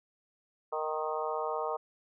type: harmonic tone with a mistuned harmonic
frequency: 155.4 Hz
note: D#3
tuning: 2 cents flat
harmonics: 3 / 4 / 5 / 6 / 7 / 8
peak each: -36 / -37 / -38 / -39 / -39 / -40 dBFS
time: 0.72-1.77 s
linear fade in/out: 10 ms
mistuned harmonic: 7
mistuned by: -15 cents
effects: none